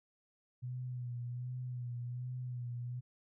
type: tone with vibrato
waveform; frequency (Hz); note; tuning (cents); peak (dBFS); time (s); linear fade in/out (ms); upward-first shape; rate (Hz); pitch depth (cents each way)
sine; 123.47; B2; 0; -38; 0.62-3.01; 20; sine; 1.3; 39
effects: none